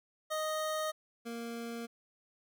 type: tone pair in turn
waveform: 25% pulse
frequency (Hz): 622.3 / 233.1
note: D#5 / A#3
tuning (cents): 0 / 0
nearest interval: octave + perfect fourth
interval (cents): 1700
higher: first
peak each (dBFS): -29 / -35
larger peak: first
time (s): 0.3-0.92 / 1.25-1.87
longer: neither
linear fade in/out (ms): 20
effects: none